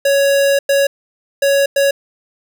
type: tone bursts at uneven times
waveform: square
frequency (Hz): 557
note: C#5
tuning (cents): +8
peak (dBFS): -11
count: 4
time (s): 0.05-0.59 / 0.69-0.87 / 1.42-1.66 / 1.76-1.91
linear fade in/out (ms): 5
effects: none